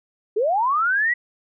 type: linear sweep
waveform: sine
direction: up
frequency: 392 to 1975.5 Hz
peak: -17 dBFS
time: 0.36-1.14 s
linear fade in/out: 10 ms
effects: none